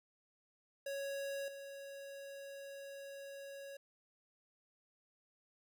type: tone with level steps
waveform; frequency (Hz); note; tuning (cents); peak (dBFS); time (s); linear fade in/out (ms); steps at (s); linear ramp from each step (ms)
square; 554.4; C#5; 0; -40 / -48; 0.86-3.77; 5; 1.48; 2
effects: none